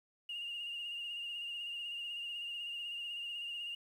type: tone with vibrato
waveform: sine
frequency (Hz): 2827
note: F7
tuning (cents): +20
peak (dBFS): -38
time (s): 0.29-3.75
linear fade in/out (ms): 5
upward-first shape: sine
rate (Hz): 16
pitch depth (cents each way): 34
effects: tanh soft clip ceiling -35 dBFS + 11-bit